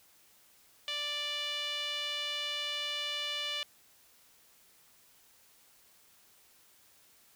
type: tone with band-pass filter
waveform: sawtooth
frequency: 587.3 Hz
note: D5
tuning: in tune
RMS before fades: -36 dBFS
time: 0.88-3.63 s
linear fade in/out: 0 ms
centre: 3200 Hz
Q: 4
effects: white hiss -63 dBFS RMS until 7.35 s